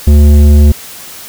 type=tone with tanh clipping; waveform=sine; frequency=73.42 Hz; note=D2; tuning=in tune; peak=-3 dBFS; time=0.07-0.72 s; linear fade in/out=5 ms; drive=12 dB; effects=white hiss -29 dBFS RMS until 1.28 s